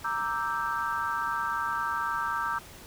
sine chord, E half-diminished seventh, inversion second, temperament equal, 932.3 / 1174.7 / 1318.5 / 1568 Hz, Bb5 / D6 / E6 / G6, 0 / 0 / 0 / 0 cents, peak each -33 dBFS, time 0.04-2.59 s, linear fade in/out 10 ms, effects pink hiss -48 dBFS RMS until 2.86 s

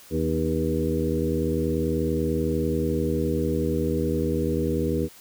harmonic tone with a mistuned harmonic, 80.3 Hz, E2, 45 cents flat, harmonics 1 / 2 / 3 / 4 / 5 / 6, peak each -29 / -29 / -29 / -29 / -29 / -29 dBFS, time 0.1-5.09 s, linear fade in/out 50 ms, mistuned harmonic 4, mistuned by -49 cents, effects white hiss -49 dBFS RMS until 5.2 s

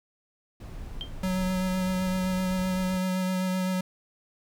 brown noise, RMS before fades -39 dBFS, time 0.6-2.98 s, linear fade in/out 5 ms
sine tone with exponential decay, 3164 Hz, G7, 15 cents sharp, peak -29 dBFS, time 1.01-1.12 s, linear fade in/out 0 ms, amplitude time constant 23 ms
square tone with vibrato, 185.5 Hz, F#3, 5 cents sharp, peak -26 dBFS, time 1.23-3.81 s, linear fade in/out 5 ms, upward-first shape sine, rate 7.8 Hz, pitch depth 15 cents each way
effects none

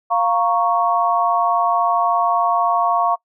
sine chord, Bb minor, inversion second, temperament equal, 698.5 / 932.3 / 1108.7 Hz, F5 / Bb5 / Db6, 0 / 0 / 0 cents, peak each -18 / -21 / -18 dBFS, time 0.1-3.16 s, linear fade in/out 20 ms, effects noise-tail reverb RT60 0.1 s tail -23 dB re dry

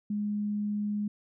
sine tone, 207.7 Hz, G#3, in tune, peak -28 dBFS, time 0.1-1.08 s, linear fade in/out 5 ms, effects none

